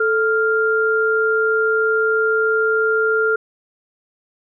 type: tone pair together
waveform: sine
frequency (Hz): 440 / 1396.9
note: A4 / F6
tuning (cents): 0 / 0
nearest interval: octave + minor sixth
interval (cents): 2000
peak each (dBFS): -17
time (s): 0-3.36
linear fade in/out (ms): 5
effects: none